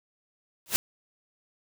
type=noise with exponential growth; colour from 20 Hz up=white; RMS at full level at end=-19 dBFS; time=0.66-0.76 s; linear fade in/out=0 ms; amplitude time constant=20 ms; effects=none